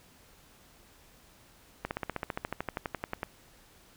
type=slowing click train; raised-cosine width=0.5 ms; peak=-17 dBFS; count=19; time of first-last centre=1.85-3.231 s; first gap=59 ms; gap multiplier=1.03; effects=pink hiss -59 dBFS RMS until 3.96 s